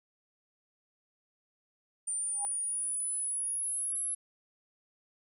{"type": "linear sweep", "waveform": "sine", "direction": "up", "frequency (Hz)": [9050, 11000], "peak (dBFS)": -31, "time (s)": [2.07, 4.15], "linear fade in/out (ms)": 10}
{"type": "tone with exponential growth", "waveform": "sine", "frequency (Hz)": 814, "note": "G#5", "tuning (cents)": -35, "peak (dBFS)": -32, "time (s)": [2.32, 2.45], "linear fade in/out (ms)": 0, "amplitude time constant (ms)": 28}
{"effects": []}